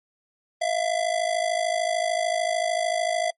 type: ring-modulated tone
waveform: square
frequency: 672 Hz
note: E5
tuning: 33 cents sharp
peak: -20 dBFS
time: 0.61-3.31 s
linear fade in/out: 10 ms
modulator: 26.7 Hz
effects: noise-tail reverb RT60 0.1 s tail -25 dB re dry + MP3 48 kbps